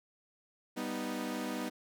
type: chord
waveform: sawtooth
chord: G augmented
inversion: none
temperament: equal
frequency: 196 / 246.9 / 311.1 Hz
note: G3 / B3 / D#4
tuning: 0 / 0 / 0 cents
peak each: -38 / -34 / -36 dBFS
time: 0.76-1.7 s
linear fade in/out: 20 ms
effects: none